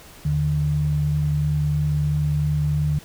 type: tone pair together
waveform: sine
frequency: 79.45 / 149.5 Hz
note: D#2 / D3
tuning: +37 / +31 cents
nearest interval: major seventh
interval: 1094 cents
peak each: -25 / -19 dBFS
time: 0.25-2.99 s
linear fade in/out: 5 ms
effects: pink hiss -45 dBFS RMS until 3.04 s